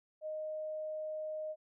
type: tone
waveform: sine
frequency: 620 Hz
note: D#5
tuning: 6 cents flat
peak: -37 dBFS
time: 0.21-1.56 s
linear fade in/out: 50 ms
effects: none